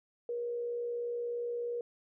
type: tone with frequency modulation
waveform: sine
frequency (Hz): 477.1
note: A#4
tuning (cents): +40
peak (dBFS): -33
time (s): 0.29-1.81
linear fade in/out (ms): 2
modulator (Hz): 63.1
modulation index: 0.22
effects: none